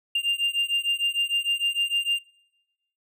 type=beating tone pair; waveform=triangle; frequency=2794 / 2800.6 Hz; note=F7 / F7; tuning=0 / +4 cents; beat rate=6.6 Hz; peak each=-24 dBFS; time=0.15-2.19 s; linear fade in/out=5 ms; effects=noise-tail reverb RT60 1.0 s tail -24 dB re dry